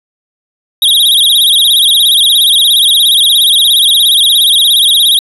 square tone with vibrato, 3520 Hz, A7, in tune, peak -5 dBFS, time 0.82-5.19 s, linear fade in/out 2 ms, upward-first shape sine, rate 17 Hz, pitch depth 170 cents each way, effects resampled to 32000 Hz

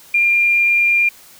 sine tone, 2397 Hz, D7, 35 cents sharp, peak -11 dBFS, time 0.14-1.09 s, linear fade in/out 5 ms, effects white hiss -44 dBFS RMS until 1.39 s

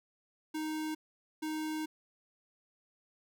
square tone bursts at uneven times, 311.1 Hz, D#4, in tune, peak -35 dBFS, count 2, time 0.54-0.95 / 1.42-1.86 s, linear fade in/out 10 ms, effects none

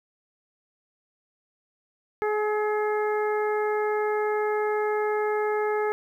harmonic tone with a mistuned harmonic, 422.9 Hz, G#4, 31 cents sharp, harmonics 1 / 2 / 3 / 4 / 5, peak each -24 / -30 / -34 / -36 / -38 dBFS, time 2.22-5.92 s, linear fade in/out 0 ms, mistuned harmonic 3, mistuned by +16 cents, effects 10-bit

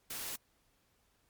white noise, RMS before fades -41 dBFS, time 0.1-0.36 s, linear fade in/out 5 ms, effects pink hiss -73 dBFS RMS until 1.29 s + MP3 96 kbps

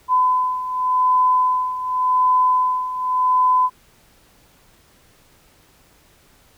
sine beating tone pair, 1010 / 1010.88 Hz, B5 / B5, +39 / +40 cents, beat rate 0.88 Hz, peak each -21 / -16 dBFS, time 0.08-3.7 s, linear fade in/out 50 ms, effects pink hiss -54 dBFS RMS until 6.57 s

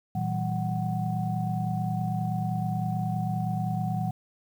sine tone cluster, 116.3 / 162.4 / 191.9 / 744 Hz, A#2 / E3 / G3 / F#5, -4 / -26 / -37 / +9 cents, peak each -30 / -30 / -32 / -33 dBFS, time 0.15-4.11 s, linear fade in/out 5 ms, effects tanh soft clip ceiling -15 dBFS + 9-bit

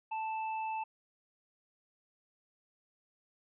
triangle tone with tanh clipping, 880 Hz, A5, in tune, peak -36 dBFS, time 0.11-0.84 s, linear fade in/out 10 ms, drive 16 dB, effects resampled to 8000 Hz

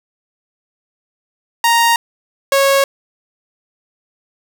sawtooth tone pair in turn, 932.3 / 549.9 Hz, A#5 / C#5, 0 / -14 cents, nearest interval major sixth, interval 914 cents, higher first, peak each -6 dBFS, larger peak neither, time 1.64-1.96 / 2.52-2.84 s, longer neither, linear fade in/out 2 ms, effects none

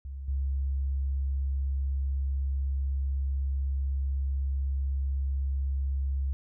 sine tone with level steps, 68 Hz, C#2, 33 cents flat, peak -35 / -26 dBFS, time 0.05-6.33 s, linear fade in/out 0 ms, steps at 0.28 s, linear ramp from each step 5 ms, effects none

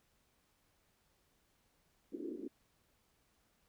pink band-pass noise, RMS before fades -44 dBFS, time 2.12-2.48 s, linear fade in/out 5 ms, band 250 to 410 Hz, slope 48 dB/octave, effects pink hiss -75 dBFS RMS until 3.68 s

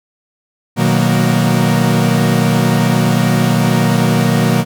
45% pulse chord, B major seventh, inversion none, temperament equal with one note detuned, 122.41 / 155.56 / 185 / 233.1 Hz, B2 / D#3 / F#3 / A#3, -15 / 0 / 0 / 0 cents, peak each -16 dBFS, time 0.76-4.65 s, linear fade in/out 50 ms, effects none

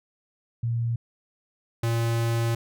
sine / square tone pair in turn, 116.9 / 115.82 Hz, A#2 / A#2, +5 / -11 cents, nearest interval unison, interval 16 cents, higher first, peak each -23 dBFS, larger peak neither, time 0.63-0.96 / 1.83-2.55 s, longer second, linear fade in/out 5 ms, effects none

